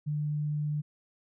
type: tone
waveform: sine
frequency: 149.2 Hz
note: D3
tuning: 28 cents sharp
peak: -28 dBFS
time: 0.06-0.82 s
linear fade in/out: 20 ms
effects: none